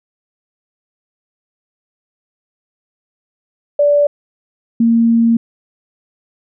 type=tone pair in turn; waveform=sine; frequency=581 / 230.6 Hz; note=D5 / A#3; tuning=-19 / -19 cents; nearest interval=octave + major third; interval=1600 cents; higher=first; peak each=-8 dBFS; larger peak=neither; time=3.79-4.07 / 4.8-5.37 s; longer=second; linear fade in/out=5 ms; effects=none